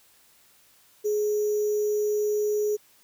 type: tone with sample-and-hold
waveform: sine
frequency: 419.9 Hz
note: G#4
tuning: 19 cents sharp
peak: -22 dBFS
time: 1.04-2.77 s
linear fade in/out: 20 ms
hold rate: 6300 Hz
effects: white hiss -59 dBFS RMS until 3.03 s